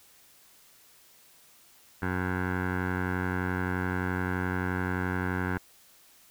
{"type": "tone with low-pass filter", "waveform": "15% pulse", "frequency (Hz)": 91.6, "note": "F#2", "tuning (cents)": -17, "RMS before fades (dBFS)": -30, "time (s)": [2.02, 5.58], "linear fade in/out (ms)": 5, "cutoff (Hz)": 1600, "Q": 3.8, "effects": ["white hiss -58 dBFS RMS until 6.3 s"]}